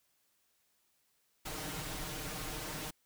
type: noise with comb filter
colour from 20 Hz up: pink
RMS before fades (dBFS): -41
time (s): 1.45-2.91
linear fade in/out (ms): 10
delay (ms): 6.5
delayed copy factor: +0.85
effects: white hiss -75 dBFS RMS until 3.05 s